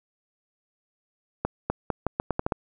accelerating click train, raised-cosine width 1 ms, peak -10 dBFS, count 9, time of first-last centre 1.45-2.522 s, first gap 250 ms, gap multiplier 0.81, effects none

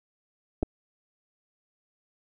clicks, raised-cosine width 2 ms, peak -14 dBFS, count 2, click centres 0.628 / 0.631 s, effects none

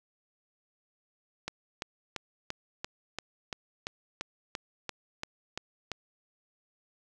click train, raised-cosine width 0.2 ms, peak -17 dBFS, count 14, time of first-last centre 1.48-5.917 s, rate 2.93 Hz, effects none

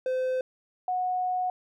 triangle / sine tone pair in turn, 514 / 732.7 Hz, C5 / F#5, -31 / -17 cents, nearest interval tritone, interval 614 cents, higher second, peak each -23 / -25 dBFS, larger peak first, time 0.06-0.41 / 0.88-1.5 s, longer second, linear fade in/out 2 ms, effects none

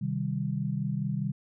sine chord, C minor, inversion none, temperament equal, 130.81 / 155.56 / 196 Hz, C3 / Eb3 / G3, 0 / 0 / 0 cents, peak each -32 dBFS, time 0.01-1.32 s, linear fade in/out 10 ms, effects none

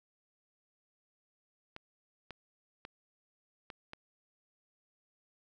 clicks, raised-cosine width 0.3 ms, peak -28 dBFS, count 5, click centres 1.764 / 2.307 / 2.851 / 3.702 / 3.934 s, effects none

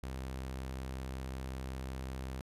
sawtooth tone, 65.41 Hz, C2, in tune, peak -35 dBFS, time 0.03-2.41 s, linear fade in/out 0 ms, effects resampled to 32000 Hz

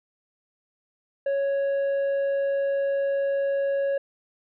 sine tone with tanh clipping, 554.4 Hz, C#5, in tune, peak -23 dBFS, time 1.26-3.98 s, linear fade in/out 5 ms, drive 5 dB, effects none

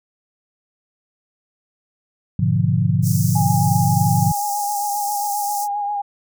sine chord, G# diminished seventh, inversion none, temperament equal, 103.83 / 123.47 / 146.83 / 174.61 Hz, G#2 / B2 / D3 / F3, 0 / 0 / 0 / 0 cents, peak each -20 dBFS, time 2.39-4.32 s, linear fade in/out 5 ms
pink high-pass noise, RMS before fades -29 dBFS, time 3.02-5.68 s, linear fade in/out 50 ms, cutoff 5400 Hz, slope 48 dB/octave
sine tone with vibrato, 819 Hz, G#5, 24 cents flat, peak -20 dBFS, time 3.35-6.02 s, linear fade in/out 10 ms, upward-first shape sine, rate 7.5 Hz, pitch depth 30 cents each way
effects none

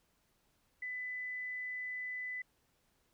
sine tone, 2000 Hz, B6, 21 cents sharp, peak -38 dBFS, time 0.82-2.42 s, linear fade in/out 5 ms, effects pink hiss -75 dBFS RMS until 3.13 s

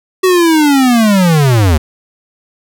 square linear sweep, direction down, 378.9 to 72.3 Hz, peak -7 dBFS, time 0.23-1.78 s, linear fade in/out 10 ms, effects none

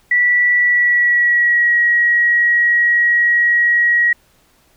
sine tone with pitch glide, 1955 to 1903.7 Hz, B6 to A#6, -18 to +36 cents, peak -10 dBFS, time 0.11-4.13 s, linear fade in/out 5 ms, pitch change -46 cents, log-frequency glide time 0.56-1.78 s, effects pink hiss -55 dBFS RMS until 4.76 s

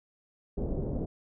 pink low-pass noise, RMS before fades -32 dBFS, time 0.57-1.06 s, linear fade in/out 10 ms, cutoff 530 Hz, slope 24 dB/octave, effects none

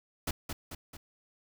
pink noise with echo, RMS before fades -32 dBFS, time 0.27-0.31 s, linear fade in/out 5 ms, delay 220 ms, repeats 3, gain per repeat -5 dB, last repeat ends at 0.97 s, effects none

